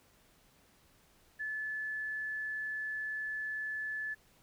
sine tone, 1731 Hz, A6, 29 cents flat, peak -35 dBFS, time 1.39-4.15 s, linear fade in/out 20 ms, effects pink hiss -66 dBFS RMS until 4.42 s

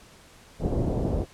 pink low-pass noise, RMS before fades -26 dBFS, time 0.59-1.26 s, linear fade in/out 50 ms, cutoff 630 Hz, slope 24 dB/octave, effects pink hiss -52 dBFS RMS until 1.33 s + low-pass 10000 Hz 12 dB/octave

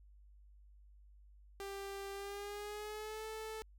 sawtooth tone with pitch glide, 394.9 to 438.2 Hz, G4 to A4, +13 to -7 cents, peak -39 dBFS, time 1.6-3.62 s, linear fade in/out 0 ms, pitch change +180 cents, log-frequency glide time 2.12-3.26 s, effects added 50 Hz sine -58 dBFS peak until 3.78 s

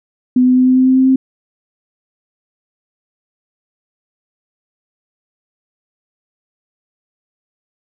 sine tone with pitch steps, 251.7 / 253.3 / 254.9 / 256.5 / 258.2 / 259.8 / 261.5 / 263.1 Hz, B3 / B3 / C4 / C4 / C4 / C4 / C4 / C4, +33 / +44 / -45 / -34 / -23 / -12 / -1 / +10 cents, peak -7 dBFS, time 0.36-1.16 s, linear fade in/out 5 ms, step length 100 ms, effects none

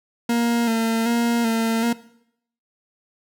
40% pulse tone with vibrato, 230.7 Hz, A#3, 18 cents flat, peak -17 dBFS, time 0.29-1.93 s, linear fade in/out 5 ms, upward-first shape square, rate 1.3 Hz, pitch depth 32 cents each way, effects noise-tail reverb RT60 0.7 s tail -18 dB re dry

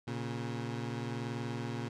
20% pulse tone pair together, 117.72 / 138.59 Hz, A#2 / C#3, +17 / 0 cents, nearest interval minor third, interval 283 cents, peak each -32 / -36 dBFS, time 0.07-1.89 s, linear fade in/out 10 ms, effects low-pass 6000 Hz 12 dB/octave

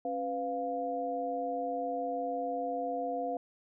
sine tone cluster, 274.1 / 501 / 700 Hz, C#4 / B4 / F5, -19 / +25 / +4 cents, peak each -39 / -36 / -34 dBFS, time 0.05-3.37 s, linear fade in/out 2 ms, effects none

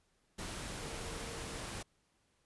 sine tone in noise, 460.1 Hz, A#4, 23 cents flat, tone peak -51 dBFS, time 0.8-1.59 s, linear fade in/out 10 ms, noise pink, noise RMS -43 dBFS, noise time 0.38-1.83 s, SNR -11 dB, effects pink hiss -75 dBFS RMS until 2.45 s + resampled to 24000 Hz

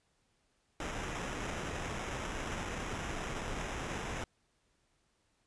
pink noise with sample-and-hold, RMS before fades -39 dBFS, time 0.8-4.24 s, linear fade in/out 2 ms, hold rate 4410 Hz, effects pink hiss -75 dBFS RMS until 5.46 s + resampled to 22050 Hz

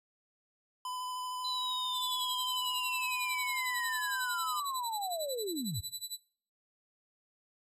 square tone with vibrato, 1006 Hz, B5, 32 cents sharp, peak -37 dBFS, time 0.85-4.6 s, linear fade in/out 2 ms, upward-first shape square, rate 13 Hz, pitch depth 9 cents each way
sine linear sweep, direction down, 4042 to 79.1 Hz, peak -34 dBFS, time 1.44-5.81 s, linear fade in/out 10 ms
20% pulse tone with tremolo, 3973 Hz, B7, 10 cents sharp, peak -30 dBFS, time 1.93-6.2 s, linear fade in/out 50 ms, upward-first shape sine, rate 11 Hz, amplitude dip 95%
effects noise-tail reverb RT60 0.5 s tail -22 dB re dry + resampled to 32000 Hz

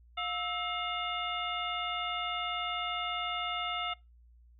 harmonic tone with a mistuned harmonic, 711 Hz, F5, 31 cents sharp, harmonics 1 / 2 / 3 / 4 / 5, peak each -39 / -36 / -39 / -39 / -41 dBFS, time 0.17-3.94 s, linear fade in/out 10 ms, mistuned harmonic 2, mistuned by -140 cents, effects noise-tail reverb RT60 0.2 s tail -20 dB re dry + added 59 Hz sine -56 dBFS peak until 4.59 s

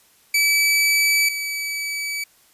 sawtooth tone pair in turn, 2300 / 2291 Hz, D7 / D7, -37 / -44 cents, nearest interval unison, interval 7 cents, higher first, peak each -12 / -21 dBFS, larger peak first, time 0.34-1.29 / 1.29-2.24 s, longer neither, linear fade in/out 5 ms, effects white hiss -56 dBFS RMS until 2.53 s + resampled to 32000 Hz

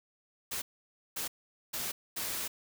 white noise bursts at uneven times, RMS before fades -36 dBFS, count 4, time 0.51-0.62 / 1.16-1.28 / 1.73-1.92 / 2.16-2.48 s, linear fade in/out 10 ms, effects none

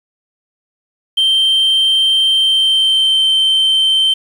sine tone with pitch glide, 3136 to 3111 Hz, G7 to G7, 0 to -14 cents, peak -7 dBFS, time 1.17-4.14 s, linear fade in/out 10 ms, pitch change -14 cents, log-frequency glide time 2.3-3.24 s, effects tanh soft clip ceiling -8 dBFS + 7-bit

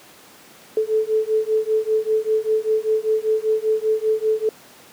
sine beating tone pair, 433.5 / 438.6 Hz, A4 / A4, -26 / -6 cents, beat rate 5.1 Hz, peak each -20 dBFS, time 0.77-4.49 s, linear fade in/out 2 ms, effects pink hiss -46 dBFS RMS until 4.92 s + high-pass 200 Hz 12 dB/octave

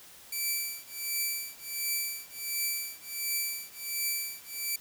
5% pulse tone with tremolo, 2325 Hz, D7, 18 cents flat, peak -18 dBFS, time 0.32-4.76 s, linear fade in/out 5 ms, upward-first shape triangle, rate 1.4 Hz, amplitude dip 100%, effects white hiss -52 dBFS RMS until 4.8 s

